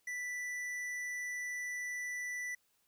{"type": "tone with tanh clipping", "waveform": "sine", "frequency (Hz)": 1975.5, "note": "B6", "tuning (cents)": 0, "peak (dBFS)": -39, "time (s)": [0.07, 2.55], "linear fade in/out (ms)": 5, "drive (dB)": 12, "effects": ["white hiss -75 dBFS RMS until 2.87 s"]}